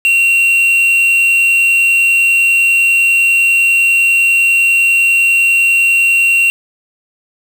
triangle tone with quantisation, 2745 Hz, F7, 31 cents flat, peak -6 dBFS, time 0.05-6.5 s, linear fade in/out 0 ms, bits 4, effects none

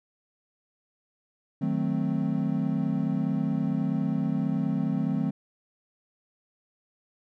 triangle chord, D# diminished seventh, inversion none, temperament equal, 155.56 / 185 / 220 / 261.6 Hz, D#3 / F#3 / A3 / C4, 0 / 0 / 0 / 0 cents, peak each -28 dBFS, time 1.61-5.31 s, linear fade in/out 10 ms, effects none

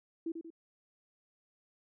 sine tone with echo, 329.6 Hz, E4, in tune, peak -33 dBFS, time 0.26-0.32 s, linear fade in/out 5 ms, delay 92 ms, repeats 2, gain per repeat -6 dB, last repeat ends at 0.504 s, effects none

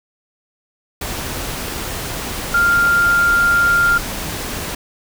sine tone in noise, 1396.9 Hz, F6, in tune, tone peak -11 dBFS, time 2.54-3.98 s, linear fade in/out 5 ms, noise pink, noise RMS -25 dBFS, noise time 1.01-4.75 s, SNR +11 dB, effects none

